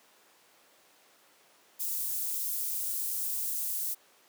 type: high-pass noise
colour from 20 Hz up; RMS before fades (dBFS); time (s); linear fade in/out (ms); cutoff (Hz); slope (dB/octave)
white; -33; 1.79-3.95; 20; 9600; 12
effects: pink hiss -61 dBFS RMS until 4.28 s + high-pass 400 Hz 12 dB/octave